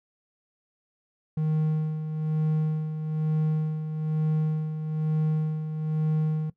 triangle tone with tremolo, 155.56 Hz, D#3, in tune, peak -19 dBFS, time 1.37-6.5 s, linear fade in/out 5 ms, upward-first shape sine, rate 1.1 Hz, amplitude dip 60%, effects noise-tail reverb RT60 0.1 s tail -19 dB re dry

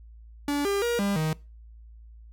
45% pulse tone with pitch steps, 287.9 / 399.9 / 474.7 / 200.2 / 156.8 Hz, D4 / G4 / A#4 / G3 / D#3, -34 / +35 / +31 / +37 / +14 cents, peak -24 dBFS, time 0.48-1.33 s, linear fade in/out 2 ms, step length 170 ms, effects noise-tail reverb RT60 0.3 s tail -22 dB re dry + added 56 Hz sine -45 dBFS peak until 2.32 s

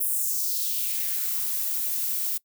violet noise with high-pass filter sweep, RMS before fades -27 dBFS, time 0-2.38 s, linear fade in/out 10 ms, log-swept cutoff 11000 to 200 Hz, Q 2.3, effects noise-tail reverb RT60 0.1 s tail -22 dB re dry

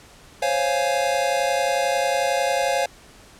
square chord, Db major seventh, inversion third, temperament equal, 523.3 / 554.4 / 698.5 / 830.6 Hz, C5 / Db5 / F5 / Ab5, 0 / 0 / 0 / 0 cents, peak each -27 / -25 / -25 / -27 dBFS, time 0.42-2.86 s, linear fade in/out 5 ms, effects pink hiss -48 dBFS RMS until 3.39 s + low-pass 10000 Hz 12 dB/octave

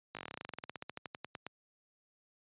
slowing click train, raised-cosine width 0.3 ms, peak -25 dBFS, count 26, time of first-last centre 0.15-1.466 s, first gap 18 ms, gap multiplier 1.08, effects high-pass 100 Hz 12 dB/octave + resampled to 8000 Hz

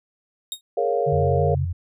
sawtooth tone with exponential decay, 3729 Hz, A#7, in tune, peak -20 dBFS, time 0.52-0.61 s, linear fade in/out 1 ms, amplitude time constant 19 ms
sine chord, Bb minor seventh, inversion third, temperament equal, 415.3 / 466.2 / 554.4 / 698.5 Hz, Ab4 / Bb4 / Db5 / F5, 0 / 0 / 0 / 0 cents, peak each -26 / -23 / -25 / -25 dBFS, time 0.77-1.55 s, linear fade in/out 5 ms
sine tone with vibrato, 140.4 Hz, C#3, 22 cents sharp, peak -22 dBFS, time 1.06-1.66 s, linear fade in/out 20 ms, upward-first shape square, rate 3.1 Hz, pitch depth 60 cents each way
sine tone, 88 Hz, F2, 14 cents sharp, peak -23 dBFS, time 1.12-1.73 s, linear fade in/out 10 ms
effects none

